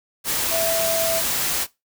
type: tone in noise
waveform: sine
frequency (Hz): 659.3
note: E5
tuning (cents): 0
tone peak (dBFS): -20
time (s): 0.5-1.23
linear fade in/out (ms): 50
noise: white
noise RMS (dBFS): -23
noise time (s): 0.24-1.67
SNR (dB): 0
effects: noise-tail reverb RT60 0.2 s tail -19 dB re dry